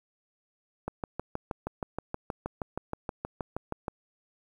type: click train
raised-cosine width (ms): 1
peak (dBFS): -18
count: 20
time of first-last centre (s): 0.88-3.882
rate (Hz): 6.33
effects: 9-bit